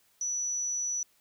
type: tone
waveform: sine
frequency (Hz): 5920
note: F#8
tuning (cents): 0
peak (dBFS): -29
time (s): 0.21-1.03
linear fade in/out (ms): 2
effects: white hiss -67 dBFS RMS until 1.2 s